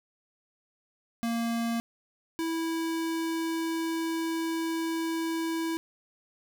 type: tone pair in turn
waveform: square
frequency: 231.8 / 327.8 Hz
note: A#3 / E4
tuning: -10 / -10 cents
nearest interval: tritone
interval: 600 cents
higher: second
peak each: -28 / -29 dBFS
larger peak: first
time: 1.23-1.8 / 2.39-5.77 s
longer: second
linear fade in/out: 0 ms
effects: none